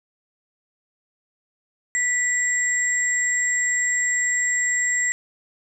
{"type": "tone pair together", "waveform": "sine", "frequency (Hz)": [1960, 7551], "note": ["B6", "A#8"], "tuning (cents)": [-14, 21], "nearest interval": "octave + major seventh", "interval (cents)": 2335, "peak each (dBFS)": [-21, -23], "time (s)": [1.95, 5.12], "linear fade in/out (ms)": 0, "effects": []}